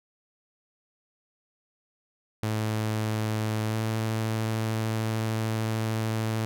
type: tone with pitch glide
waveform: sawtooth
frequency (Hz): 108.8 to 110.83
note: A2 to A2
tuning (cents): -19 to +13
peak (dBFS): -22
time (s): 2.43-6.45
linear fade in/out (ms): 0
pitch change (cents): +32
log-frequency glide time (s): 3.67-3.76
effects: none